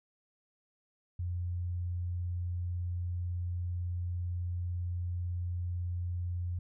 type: tone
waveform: sine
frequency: 88.2 Hz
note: F2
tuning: 18 cents sharp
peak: -32 dBFS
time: 1.19-6.59 s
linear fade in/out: 5 ms
effects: none